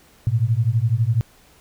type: beating tone pair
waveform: sine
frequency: 108.5 / 120.5 Hz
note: A2 / B2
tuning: -24 / -42 cents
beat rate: 12 Hz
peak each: -19 dBFS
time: 0.27-1.21 s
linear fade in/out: 0 ms
effects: pink hiss -53 dBFS RMS until 1.6 s